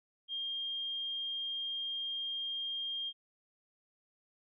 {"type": "tone", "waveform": "sine", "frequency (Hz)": 3213, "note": "G7", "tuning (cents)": 42, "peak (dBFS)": -35, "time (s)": [0.28, 3.13], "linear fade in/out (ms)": 50, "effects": []}